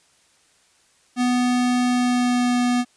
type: tone with pitch glide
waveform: square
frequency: 247.4 to 245.3 Hz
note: B3 to B3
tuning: +3 to -12 cents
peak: -18 dBFS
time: 1.16-2.85 s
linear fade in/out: 50 ms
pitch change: -15 cents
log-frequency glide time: 1.89-2.56 s
effects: white hiss -59 dBFS RMS until 2.96 s + resampled to 22050 Hz